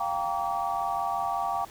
sine chord, G minor seventh, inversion third, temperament equal with one note detuned, 698.5 / 784 / 932.3 / 1146.5 Hz, F5 / G5 / Bb5 / D6, 0 / 0 / 0 / -42 cents, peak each -32 / -30 / -34 / -32 dBFS, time 0-1.65 s, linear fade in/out 5 ms, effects pink hiss -49 dBFS RMS until 1.7 s

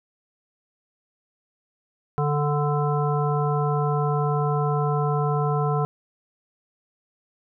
harmonic tone, 146.83 Hz, D3, in tune, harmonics 1 / 3 / 5 / 7 / 9, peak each -22 / -27 / -29 / -30 / -32 dBFS, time 2.18-5.85 s, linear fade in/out 0 ms, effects none

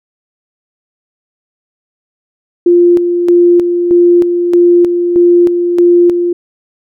sine tone with tremolo, 349.2 Hz, F4, in tune, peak -3 dBFS, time 2.66-6.33 s, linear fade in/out 5 ms, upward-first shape square, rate 1.6 Hz, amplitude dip 50%, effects none

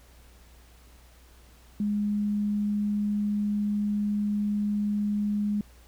sine tone, 207 Hz, G#3, 5 cents flat, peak -24 dBFS, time 1.8-5.61 s, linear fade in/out 2 ms, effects added 60 Hz sine -52 dBFS peak until 5.87 s + pink hiss -58 dBFS RMS until 5.87 s

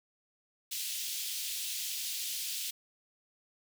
pink high-pass noise, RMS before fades -37 dBFS, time 0.71-2.71 s, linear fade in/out 10 ms, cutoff 3000 Hz, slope 24 dB/octave, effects none

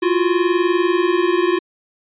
square tone pair together, 343.2 / 363.6 Hz, F4 / F#4, -30 / -30 cents, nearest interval minor second, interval 100 cents, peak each -18 dBFS, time 0.02-1.59 s, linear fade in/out 10 ms, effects resampled to 8000 Hz

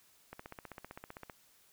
click train, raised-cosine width 0.5 ms, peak -30 dBFS, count 16, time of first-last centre 0.33-1.298 s, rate 15.5 Hz, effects white hiss -66 dBFS RMS until 1.72 s

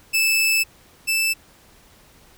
sawtooth tone pair in turn, 2627 / 2642 Hz, E7 / E7, -7 / +3 cents, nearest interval unison, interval 10 cents, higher second, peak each -13 / -15 dBFS, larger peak first, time 0.13-0.64 / 1.07-1.34 s, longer first, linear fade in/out 20 ms, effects pink hiss -52 dBFS RMS until 2.37 s

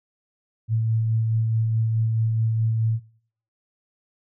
sine tone with tremolo, 112.1 Hz, A2, 33 cents sharp, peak -18 dBFS, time 0.68-3 s, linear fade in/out 50 ms, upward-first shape sine, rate 4.7 Hz, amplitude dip 25%, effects noise-tail reverb RT60 0.6 s tail -23 dB re dry

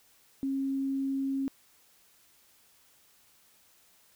sine tone, 271.1 Hz, C#4, 38 cents flat, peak -28 dBFS, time 0.43-1.48 s, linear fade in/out 0 ms, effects white hiss -63 dBFS RMS until 4.15 s

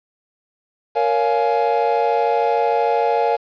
triangle chord, Bb minor seventh, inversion none, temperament just, 466.2 / 559.4 / 699.2 / 839.1 Hz, Bb4 / Db5 / F5 / Ab5, 0 / +16 / +2 / +18 cents, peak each -18 / -21 / -19 / -18 dBFS, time 0.95-3.37 s, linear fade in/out 20 ms, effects resampled to 11025 Hz + 7-bit

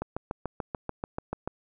click train, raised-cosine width 1 ms, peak -17 dBFS, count 11, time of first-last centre 0.02-1.476 s, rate 6.87 Hz, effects none

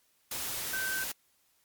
sine tone in noise, 1543 Hz, G6, 28 cents flat, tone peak -32 dBFS, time 0.73-1.04 s, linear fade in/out 5 ms, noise white, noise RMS -36 dBFS, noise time 0.31-1.12 s, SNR +1 dB, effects white hiss -70 dBFS RMS until 1.64 s + MP3 96 kbps

